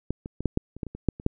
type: clicks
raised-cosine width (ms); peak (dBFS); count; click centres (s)
3; -14 / -22 / -20 / -9 / -9 / -27 / -17 / -23 / -24 / -8 / -26 / -8; 12; 0.106 / 0.259 / 0.406 / 0.457 / 0.574 / 0.766 / 0.832 / 0.867 / 0.95 / 1.087 / 1.199 / 1.264
effects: none